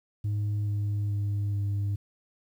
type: tone with pitch steps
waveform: sine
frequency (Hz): 103.83 / 102.82 / 101.81 / 100.82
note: G#2 / G#2 / G#2 / G2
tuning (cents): 0 / -17 / -34 / +49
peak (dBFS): -23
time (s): 0.24-1.96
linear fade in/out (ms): 10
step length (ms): 430
effects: tanh soft clip ceiling -25 dBFS + 10-bit